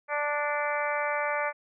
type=harmonic tone with a mistuned harmonic; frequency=293.7 Hz; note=D4; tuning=in tune; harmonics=2 / 3 / 4 / 5 / 6 / 7 / 8; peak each=-31 / -33 / -34 / -35 / -36 / -36 / -37 dBFS; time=0.08-1.53 s; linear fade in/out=50 ms; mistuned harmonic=8; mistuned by=-24 cents; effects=none